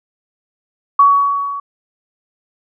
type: tone with level ramp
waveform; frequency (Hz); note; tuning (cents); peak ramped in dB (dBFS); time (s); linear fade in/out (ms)
sine; 1126; C#6; +27; -4 to -22; 0.99-1.6; 5
effects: none